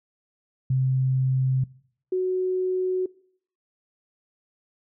sine tone pair in turn, 130.81 / 370 Hz, C3 / F#4, 0 / 0 cents, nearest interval octave + tritone, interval 1800 cents, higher second, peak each -19 / -21 dBFS, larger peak first, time 0.7-1.64 / 2.12-3.06 s, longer neither, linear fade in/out 5 ms, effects noise-tail reverb RT60 0.6 s tail -22 dB re dry

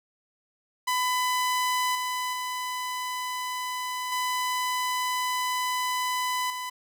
sawtooth tone with level steps, 1002 Hz, B5, 25 cents sharp, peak -20 / -24 / -26 / -22 / -28 dBFS, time 0.87-6.7 s, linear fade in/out 10 ms, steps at 1.95 / 2.33 / 4.12 / 6.5 s, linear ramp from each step 2 ms, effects 10-bit

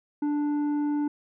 sine tone with tanh clipping, 293.7 Hz, D4, in tune, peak -25 dBFS, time 0.22-1.08 s, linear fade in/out 5 ms, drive 7 dB, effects none

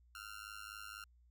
sawtooth tone with amplitude modulation, 1391 Hz, F6, 7 cents flat, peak -40 dBFS, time 0.15-1.04 s, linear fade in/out 2 ms, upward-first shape sine, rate 104 Hz, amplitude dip 95%, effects added 60 Hz sine -64 dBFS peak until 1.3 s

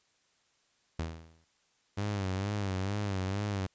sawtooth tone with exponential decay, 81.4 Hz, E2, 21 cents flat, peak -26 dBFS, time 0.99-1.45 s, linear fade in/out 5 ms, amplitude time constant 100 ms
sawtooth tone with vibrato, 98.6 Hz, G2, 11 cents sharp, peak -27 dBFS, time 1.97-3.67 s, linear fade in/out 10 ms, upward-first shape sine, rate 2.2 Hz, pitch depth 94 cents each way
effects white hiss -71 dBFS RMS until 3.74 s + resampled to 16000 Hz

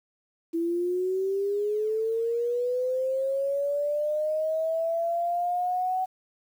sine linear sweep, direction up, 329.6 to 752 Hz, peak -24 dBFS, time 0.53-6.06 s, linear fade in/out 20 ms, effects 9-bit

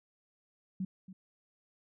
sine tone with echo, 188 Hz, F#3, 28 cents sharp, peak -32 dBFS, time 0.8-0.85 s, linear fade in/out 5 ms, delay 280 ms, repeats 1, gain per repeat -14 dB, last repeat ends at 1.13 s, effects none

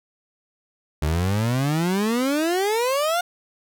30% pulse exponential sweep, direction up, 72.9 to 723 Hz, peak -17 dBFS, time 1.02-3.21 s, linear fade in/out 5 ms, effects none

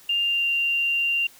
sine tone with pitch glide, 2800 to 2777 Hz, F7 to F7, +4 to -10 cents, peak -20 dBFS, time 0.09-1.27 s, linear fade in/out 5 ms, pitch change -14 cents, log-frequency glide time 0.21-0.49 s, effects white hiss -51 dBFS RMS until 1.39 s

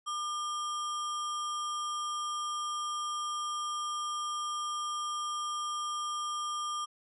sine tone with sample-and-hold, 1200 Hz, D6, 37 cents sharp, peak -32 dBFS, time 0.06-6.86 s, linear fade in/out 20 ms, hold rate 4410 Hz, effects resampled to 24000 Hz

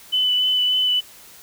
sine tone with vibrato, 3000 Hz, F#7, 23 cents sharp, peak -16 dBFS, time 0.12-1.01 s, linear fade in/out 20 ms, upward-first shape triangle, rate 3.4 Hz, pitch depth 16 cents each way, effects white hiss -45 dBFS RMS until 1.42 s

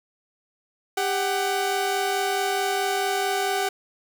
sawtooth tone pair together, 397.3 / 750 Hz, G4 / F#5, +23 / +23 cents, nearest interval major seventh, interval 1100 cents, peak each -22 / -21 dBFS, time 0.97-3.69 s, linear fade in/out 5 ms, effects none

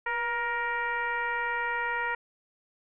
sine tone with frequency modulation, 1411 Hz, F6, 17 cents sharp, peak -27 dBFS, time 0.06-2.15 s, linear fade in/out 5 ms, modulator 464 Hz, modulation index 1.6, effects none

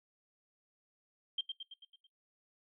sine tone with echo, 3171 Hz, G7, 19 cents sharp, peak -31 dBFS, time 1.38-1.41 s, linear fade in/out 5 ms, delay 110 ms, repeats 6, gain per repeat -5 dB, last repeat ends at 2.07 s, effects noise-tail reverb RT60 0.2 s tail -23 dB re dry

